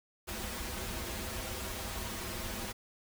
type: noise with comb filter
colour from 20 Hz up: pink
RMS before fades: -39 dBFS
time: 0.27-2.73 s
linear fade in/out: 20 ms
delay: 6.9 ms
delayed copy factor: -1
effects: none